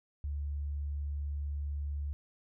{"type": "tone", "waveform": "sine", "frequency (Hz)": 72.2, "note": "D2", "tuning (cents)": -29, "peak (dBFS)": -33, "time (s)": [0.24, 2.13], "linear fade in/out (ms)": 0, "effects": []}